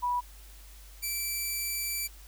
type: tone pair in turn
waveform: sine / 5% pulse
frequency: 979 / 2328 Hz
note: B5 / D7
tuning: -15 / -16 cents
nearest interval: octave + minor third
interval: 1499 cents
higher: second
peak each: -26 / -21 dBFS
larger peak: second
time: 0.02-0.21 / 1.02-2.08 s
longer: second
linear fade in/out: 20 ms
effects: added 50 Hz sine -48 dBFS peak until 2.27 s + white hiss -55 dBFS RMS until 2.27 s